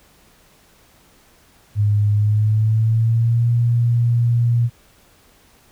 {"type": "tone with pitch glide", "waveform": "sine", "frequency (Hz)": [103.83, 118.58], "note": ["G#2", "A#2"], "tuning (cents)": [0, 30], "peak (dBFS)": -13, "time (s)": [1.75, 4.7], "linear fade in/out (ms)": 50, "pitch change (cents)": 230, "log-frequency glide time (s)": [2.13, 3.49], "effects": ["pink hiss -53 dBFS RMS until 5.71 s"]}